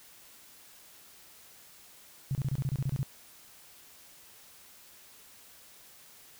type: tone bursts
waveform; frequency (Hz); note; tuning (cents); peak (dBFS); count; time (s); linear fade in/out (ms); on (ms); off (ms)
sine; 134.6; C3; +49; -27; 11; 2.31-3.03; 0; 40; 28
effects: white hiss -55 dBFS RMS until 6.39 s